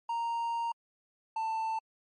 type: tone pair in turn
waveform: triangle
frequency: 930 / 889.3 Hz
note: A#5 / A5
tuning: -4 / +18 cents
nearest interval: minor second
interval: 78 cents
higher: first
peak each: -28 dBFS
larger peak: neither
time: 0.09-0.72 / 1.36-1.79 s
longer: first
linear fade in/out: 5 ms
effects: MP3 48 kbps